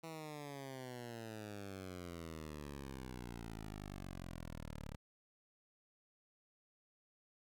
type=exponential sweep; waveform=10% pulse; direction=down; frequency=164.81 to 35.33 Hz; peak=-38 dBFS; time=0.03-4.96 s; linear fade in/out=10 ms; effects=none